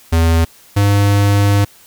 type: tone pair in turn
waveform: square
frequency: 82.41 / 101.07 Hz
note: E2 / G#2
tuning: 0 / -47 cents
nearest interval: major third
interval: 353 cents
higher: second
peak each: -10 dBFS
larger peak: neither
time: 0.12-0.45 / 0.76-1.65 s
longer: second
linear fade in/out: 10 ms
effects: white hiss -45 dBFS RMS until 1.86 s